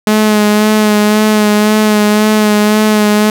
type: tone with vibrato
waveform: sawtooth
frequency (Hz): 212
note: G#3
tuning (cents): +36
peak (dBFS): -3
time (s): 0.07-3.3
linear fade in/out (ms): 2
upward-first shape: sine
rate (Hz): 1.9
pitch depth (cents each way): 25
effects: none